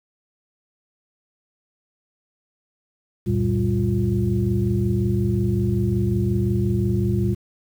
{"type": "tone cluster", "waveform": "sine", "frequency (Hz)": [70.8, 91.4, 116.9, 194.8, 352.2], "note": ["C#2", "F#2", "A#2", "G3", "F4"], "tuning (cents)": [37, -21, 5, -11, 15], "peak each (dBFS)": [-29, -26, -21, -23, -26], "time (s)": [3.26, 7.35], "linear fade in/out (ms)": 20, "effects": ["tanh soft clip ceiling -7 dBFS", "8-bit"]}